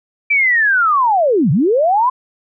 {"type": "linear two-way sweep", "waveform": "sine", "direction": "down then up", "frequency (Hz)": [2349, 122.6, 1041], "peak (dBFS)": -10, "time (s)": [0.3, 2.1], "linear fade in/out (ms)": 10, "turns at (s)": 1.51, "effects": []}